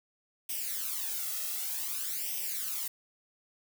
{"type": "noise with flanger", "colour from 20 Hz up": "blue", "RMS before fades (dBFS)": -35, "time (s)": [0.49, 2.88], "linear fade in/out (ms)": 5, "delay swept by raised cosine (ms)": [0.35, 1.55], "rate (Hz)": 0.54, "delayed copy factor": 0.8, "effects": []}